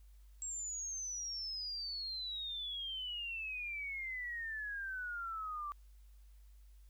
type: exponential sweep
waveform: sine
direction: down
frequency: 7630 to 1158 Hz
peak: -39 dBFS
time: 0.42-5.72 s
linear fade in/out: 0 ms
effects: added 50 Hz sine -56 dBFS peak until 6.89 s + white hiss -75 dBFS RMS until 6.89 s